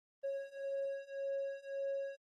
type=beating tone pair; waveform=triangle; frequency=549 / 550.8 Hz; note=C#5 / C#5; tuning=-17 / -11 cents; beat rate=1.8 Hz; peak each=-39 / -38 dBFS; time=0.23-2.17 s; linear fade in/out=20 ms; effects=tanh soft clip ceiling -28 dBFS + Opus 24 kbps